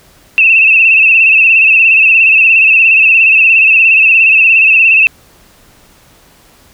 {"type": "tone with vibrato", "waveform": "sine", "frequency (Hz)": 2637, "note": "E7", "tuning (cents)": 0, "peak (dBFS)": -3, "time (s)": [0.38, 5.07], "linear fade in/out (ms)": 0, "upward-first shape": "sine", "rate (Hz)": 17, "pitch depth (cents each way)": 62, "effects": ["pink hiss -44 dBFS RMS until 6.73 s"]}